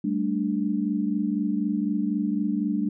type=chord; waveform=sine; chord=G suspended second; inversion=none; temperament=equal; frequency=196 / 220 / 293.7 Hz; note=G3 / A3 / D4; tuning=0 / 0 / 0 cents; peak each=-27 dBFS; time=0.04-2.89 s; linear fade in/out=5 ms; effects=none